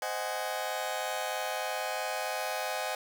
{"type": "chord", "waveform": "sawtooth", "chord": "Ab dominant seventh", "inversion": "first", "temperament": "just", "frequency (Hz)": [519.1, 623, 747.5, 830.6], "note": ["C5", "Eb5", "Gb5", "Ab5"], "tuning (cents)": [-14, 2, 17, 0], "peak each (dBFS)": [-35, -33, -33, -34], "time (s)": [0.02, 2.95], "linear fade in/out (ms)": 2, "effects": []}